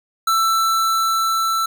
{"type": "tone with level ramp", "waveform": "square", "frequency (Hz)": 1331, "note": "E6", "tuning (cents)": 16, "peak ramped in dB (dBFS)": [-15, -18], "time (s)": [0.27, 1.66], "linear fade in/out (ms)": 5, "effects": []}